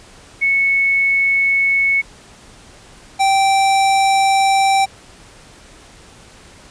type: tone pair in turn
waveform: sine / square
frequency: 2206 / 779.9 Hz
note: C#7 / G5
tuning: -9 / -9 cents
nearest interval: octave + tritone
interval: 1800 cents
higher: first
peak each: -12 dBFS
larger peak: neither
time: 0.41-2.02 / 3.19-4.86 s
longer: second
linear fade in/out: 20 ms
effects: pink hiss -43 dBFS RMS until 6.7 s + resampled to 22050 Hz